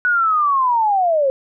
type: linear sweep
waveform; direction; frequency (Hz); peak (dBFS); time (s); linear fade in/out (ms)
sine; down; 1481 to 519; -13; 0.05-1.3; 0
effects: none